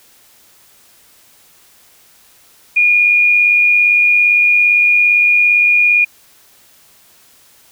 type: tone with amplitude modulation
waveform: sine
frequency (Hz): 2435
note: D#7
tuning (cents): -38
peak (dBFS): -6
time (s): 2.76-6.05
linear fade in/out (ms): 10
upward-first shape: sine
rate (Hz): 97.6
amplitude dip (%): 35
effects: white hiss -48 dBFS RMS until 7.71 s